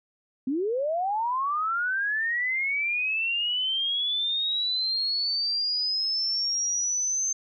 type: linear sweep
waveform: sine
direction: up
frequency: 246.9 to 6300 Hz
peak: -24 dBFS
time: 0.47-7.33 s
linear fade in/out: 5 ms
effects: none

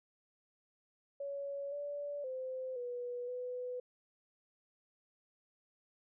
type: tone with pitch steps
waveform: sine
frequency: 561 / 577 / 517 / 488.3 / 497.7 Hz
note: C#5 / D5 / C5 / B4 / B4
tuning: +21 / -31 / -21 / -20 / +13 cents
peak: -38 dBFS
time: 1.2-3.8 s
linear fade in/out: 5 ms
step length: 520 ms
effects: none

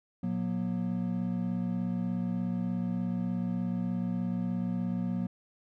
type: tone cluster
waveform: triangle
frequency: 114.9 / 181.6 / 238.3 Hz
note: A#2 / F#3 / A#3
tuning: -25 / -32 / +38 cents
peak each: -37 / -29 / -32 dBFS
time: 0.23-5.27 s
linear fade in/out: 5 ms
effects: none

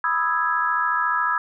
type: chord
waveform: sine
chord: E major seventh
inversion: second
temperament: equal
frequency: 987.8 / 1244.5 / 1318.5 / 1661.2 Hz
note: B5 / D#6 / E6 / G#6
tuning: 0 / 0 / 0 / 0 cents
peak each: -25 / -26 / -24 / -24 dBFS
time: 0.04-1.38 s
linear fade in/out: 2 ms
effects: none

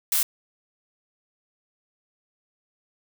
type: noise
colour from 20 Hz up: blue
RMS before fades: -22 dBFS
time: 0.12-0.23 s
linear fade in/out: 2 ms
effects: none

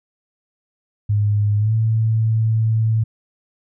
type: tone with pitch glide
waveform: sine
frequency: 103.83 to 111.28 Hz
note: G#2 to A2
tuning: 0 to +20 cents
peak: -14 dBFS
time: 1.09-3.04 s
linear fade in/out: 10 ms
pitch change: +120 cents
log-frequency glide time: 1.58-1.73 s
effects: none

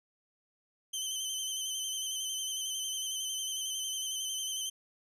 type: tone with vibrato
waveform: 20% pulse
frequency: 3083 Hz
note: G7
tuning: 29 cents flat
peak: -28 dBFS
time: 0.93-4.7 s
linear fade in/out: 10 ms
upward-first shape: square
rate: 11 Hz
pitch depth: 28 cents each way
effects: none

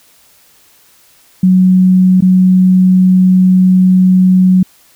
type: tone with dropouts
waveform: sine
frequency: 185 Hz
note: F#3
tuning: in tune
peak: -4 dBFS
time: 1.43-4.63 s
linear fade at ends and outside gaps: 5 ms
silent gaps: 2.207-2.222 s
effects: white hiss -47 dBFS RMS until 4.95 s

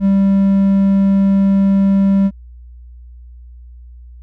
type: tone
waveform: triangle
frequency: 196 Hz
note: G3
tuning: in tune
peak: -7 dBFS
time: 0-2.31 s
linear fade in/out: 50 ms
effects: added 60 Hz sine -34 dBFS peak until 4.22 s

